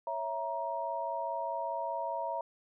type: chord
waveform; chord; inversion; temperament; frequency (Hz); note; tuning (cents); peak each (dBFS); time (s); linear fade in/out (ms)
sine; A# diminished; first; equal with one note detuned; 554.4 / 659.3 / 942.1; C#5 / E5 / A#5; 0 / 0 / +18; -40 / -37 / -35; 0.07-2.41; 2
effects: none